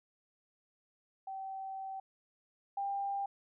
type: tone pair in turn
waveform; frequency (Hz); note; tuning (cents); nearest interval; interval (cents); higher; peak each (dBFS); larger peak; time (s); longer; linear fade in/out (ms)
sine; 771 / 795.4; G5 / G5; -29 / +25; minor second; 54; second; -39 / -33; second; 1.27-2 / 2.77-3.26; first; 5
effects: none